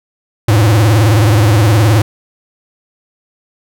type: tone with vibrato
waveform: square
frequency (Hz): 107.9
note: A2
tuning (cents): -33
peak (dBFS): -7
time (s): 0.48-2.02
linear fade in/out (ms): 5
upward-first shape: triangle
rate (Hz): 19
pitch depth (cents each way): 200
effects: none